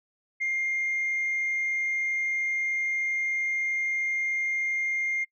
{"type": "tone with frequency modulation", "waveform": "sine", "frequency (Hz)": 2115, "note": "C7", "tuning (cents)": 18, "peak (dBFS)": -24, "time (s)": [0.4, 5.25], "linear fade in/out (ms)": 20, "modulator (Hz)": 33.1, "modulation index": 0.22, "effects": ["noise-tail reverb RT60 0.1 s tail -25 dB re dry", "tanh soft clip ceiling -22 dBFS"]}